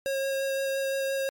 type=tone with vibrato; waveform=square; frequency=542 Hz; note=C#5; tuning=39 cents flat; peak=-27 dBFS; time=0.06-1.29 s; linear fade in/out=0 ms; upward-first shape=sine; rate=5.8 Hz; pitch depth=9 cents each way; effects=MP3 96 kbps